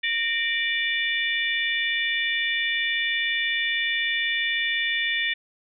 harmonic tone with a mistuned harmonic, 587.3 Hz, D5, in tune, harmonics 3 / 4 / 5 / 6, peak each -26 / -27 / -31 / -29 dBFS, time 0.03-5.34 s, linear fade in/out 10 ms, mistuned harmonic 3, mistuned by +78 cents, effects none

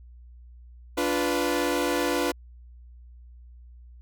sawtooth chord, B diminished, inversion first, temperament equal with one note detuned, 290.6 / 349.2 / 493.9 Hz, D4 / F4 / B4, -18 / 0 / 0 cents, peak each -24 / -24 / -24 dBFS, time 0.97-2.32 s, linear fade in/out 10 ms, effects added 60 Hz sine -45 dBFS peak until 4.01 s

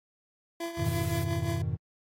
25% pulse tone with tremolo, 337.2 Hz, E4, 39 cents sharp, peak -27 dBFS, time 0.6-1.62 s, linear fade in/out 5 ms, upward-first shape triangle, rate 5.8 Hz, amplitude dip 70%
triangle chord, F half-diminished seventh, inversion none, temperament equal, 87.31 / 103.83 / 123.47 / 155.56 Hz, F2 / Ab2 / Cb3 / Eb3, 0 / 0 / 0 / 0 cents, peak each -32 dBFS, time 0.77-1.77 s, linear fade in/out 20 ms
white high-pass noise, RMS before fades -43 dBFS, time 0.84-1.25 s, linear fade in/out 20 ms, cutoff 250 Hz, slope 48 dB/octave
effects AAC 48 kbps

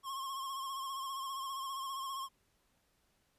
square tone with vibrato, 1079 Hz, C#6, 47 cents flat, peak -39 dBFS, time 0.03-2.29 s, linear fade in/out 50 ms, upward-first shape sine, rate 15 Hz, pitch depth 49 cents each way, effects pink hiss -75 dBFS RMS until 3.38 s + resampled to 32000 Hz

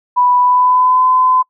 sine tone with pitch glide, 987.8 to 1018.5 Hz, B5 to C6, 0 to -47 cents, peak -8 dBFS, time 0.16-1.43 s, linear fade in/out 20 ms, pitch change +53 cents, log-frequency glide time 0.39-1.05 s, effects noise-tail reverb RT60 0.1 s tail -25 dB re dry

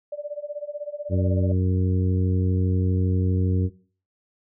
sine tone with tremolo, 587.3 Hz, D5, in tune, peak -26 dBFS, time 0.12-1.52 s, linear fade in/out 5 ms, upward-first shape sine, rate 16 Hz, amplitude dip 85%
harmonic tone, 92.5 Hz, F#2, in tune, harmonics 1 / 2 / 3 / 4 / 5, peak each -20 / -26 / -30 / -32 / -34 dBFS, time 1.09-3.7 s, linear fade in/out 50 ms
effects noise-tail reverb RT60 0.4 s tail -17 dB re dry

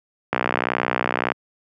click train, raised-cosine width 0.5 ms, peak -4 dBFS, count 62, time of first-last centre 0.33-1.319 s, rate 61.7 Hz, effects high-pass 150 Hz 12 dB/octave

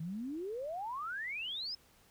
sine exponential sweep, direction up, 153.4 to 5274 Hz, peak -37 dBFS, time 0-1.75 s, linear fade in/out 5 ms, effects pink hiss -65 dBFS RMS until 2.1 s

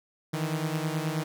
sawtooth beating tone pair, 153.9 / 163.3 Hz, D#3 / E3, -19 / -16 cents, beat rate 9.4 Hz, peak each -26 / -28 dBFS, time 0.33-1.24 s, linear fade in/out 10 ms, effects none

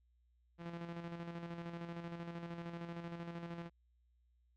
sawtooth tone with tremolo, 170 Hz, F3, 46 cents flat, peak -38 dBFS, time 0.58-3.7 s, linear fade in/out 50 ms, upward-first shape square, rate 13 Hz, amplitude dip 45%, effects added 60 Hz sine -70 dBFS peak until 4.56 s + low-pass 3000 Hz 12 dB/octave

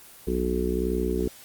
harmonic tone, 61.74 Hz, B1, in tune, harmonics 1 / 3 / 4 / 5 / 6 / 7, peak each -29 / -31 / -32 / -33 / -28 / -30 dBFS, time 0.27-1.28 s, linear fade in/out 5 ms, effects white hiss -48 dBFS RMS until 1.44 s + Opus 24 kbps

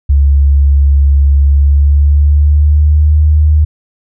sine tone with pitch glide, 70.1 to 76 Hz, C#2 to D#2, +20 to -40 cents, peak -4 dBFS, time 0.09-3.65 s, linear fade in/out 10 ms, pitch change +140 cents, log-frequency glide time 1.44-3.18 s, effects none

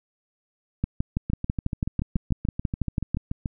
two click trains, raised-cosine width 5 ms, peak -15 / -11 dBFS, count 16 / 15, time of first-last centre 1.3-3.458 / 0.84-3.146 s, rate 6.95 / 6.07 Hz, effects none

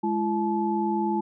sine tone cluster, 210.1 / 338.8 / 863 Hz, G#3 / E4 / A5, +20 / +48 / -34 cents, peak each -27 dBFS, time 0.03-1.21 s, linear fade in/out 10 ms, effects none

